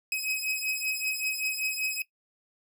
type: beating tone pair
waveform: sawtooth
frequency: 2538 / 2543.2 Hz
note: D#7 / D#7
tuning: +34 / +37 cents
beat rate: 5.2 Hz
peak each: -28 / -28 dBFS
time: 0.12-2.02 s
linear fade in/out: 2 ms
effects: noise-tail reverb RT60 0.1 s tail -18 dB re dry